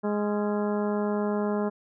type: harmonic tone with a mistuned harmonic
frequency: 207.7 Hz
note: G#3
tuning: in tune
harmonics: 1 / 2 / 3 / 4 / 5 / 6 / 7 / 8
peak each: -27 / -29 / -33 / -37 / -38 / -45 / -43 / -47 dBFS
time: 0.03-1.7 s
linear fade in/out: 20 ms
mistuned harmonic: 7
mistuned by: -89 cents
effects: none